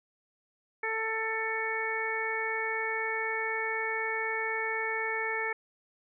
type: harmonic tone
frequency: 444 Hz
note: A4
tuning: 16 cents sharp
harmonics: 1 / 2 / 3 / 4 / 5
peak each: -36 / -37 / -40 / -34 / -34 dBFS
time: 0.83-5.53 s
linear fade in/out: 5 ms
effects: none